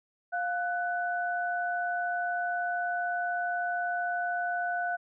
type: tone pair together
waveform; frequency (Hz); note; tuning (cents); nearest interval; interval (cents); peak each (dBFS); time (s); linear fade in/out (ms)
sine; 704.9 / 1492; F5 / F#6; +16 / +14; octave + minor second; 1298; -30 / -32; 0.32-4.97; 20
effects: none